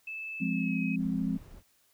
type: tone with pitch glide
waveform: sine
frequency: 2623 to 2538 Hz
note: E7 to D#7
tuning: -9 to +34 cents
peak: -36 dBFS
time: 0.07-0.96 s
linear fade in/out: 5 ms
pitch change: -57 cents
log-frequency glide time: 0.46-0.79 s
type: chord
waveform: sine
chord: F minor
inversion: none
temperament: equal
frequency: 174.61 / 207.7 / 261.6 Hz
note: F3 / Ab3 / C4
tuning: 0 / 0 / 0 cents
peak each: -32 dBFS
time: 0.4-1.38 s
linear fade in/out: 20 ms
type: noise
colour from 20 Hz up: brown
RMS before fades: -49 dBFS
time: 0.97-1.63 s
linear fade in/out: 50 ms
effects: white hiss -68 dBFS RMS until 1.93 s